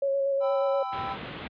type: tone with vibrato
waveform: sine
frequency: 551 Hz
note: C#5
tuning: 11 cents flat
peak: -23 dBFS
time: 0.02-0.83 s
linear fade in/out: 5 ms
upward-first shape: square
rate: 8.4 Hz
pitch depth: 14 cents each way
type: chord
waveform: triangle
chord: E minor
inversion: first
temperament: equal with one note detuned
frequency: 784 / 1002.1 / 1318.5 Hz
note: G5 / B5 / E6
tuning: 0 / +25 / 0 cents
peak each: -31 / -34 / -34 dBFS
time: 0.4-1.17 s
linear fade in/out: 50 ms
type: low-pass noise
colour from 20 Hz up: pink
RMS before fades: -37 dBFS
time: 0.92-1.48 s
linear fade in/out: 10 ms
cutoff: 3700 Hz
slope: 48 dB/octave
effects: high-pass 100 Hz 12 dB/octave + resampled to 11025 Hz